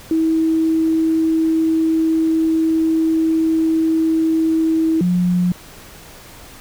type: tone pair in turn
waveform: sine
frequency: 322.1 / 178.7 Hz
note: E4 / F3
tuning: -40 / +40 cents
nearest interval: minor seventh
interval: 1020 cents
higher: first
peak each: -13 dBFS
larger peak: neither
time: 0.11-5.01 / 5.01-5.52 s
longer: first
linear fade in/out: 2 ms
effects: pink hiss -40 dBFS RMS until 6.6 s